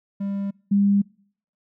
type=tone pair in turn; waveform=triangle / sine; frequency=198.6 / 200.6 Hz; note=G3 / G3; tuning=+23 / +40 cents; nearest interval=unison; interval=17 cents; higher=second; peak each=-22 / -15 dBFS; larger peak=second; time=0.2-0.51 / 0.71-1.02 s; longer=neither; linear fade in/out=10 ms; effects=noise-tail reverb RT60 0.6 s tail -26 dB re dry